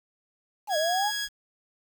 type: linear two-way sweep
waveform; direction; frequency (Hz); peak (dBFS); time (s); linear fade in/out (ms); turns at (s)
sine; down then up; 889 to 598 to 871; -24; 0.67-1.12; 50; 0.77
type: tone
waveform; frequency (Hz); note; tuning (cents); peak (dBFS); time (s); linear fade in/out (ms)
15% pulse; 1661.2; G#6; 0; -22; 0.69-1.29; 50
effects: 8-bit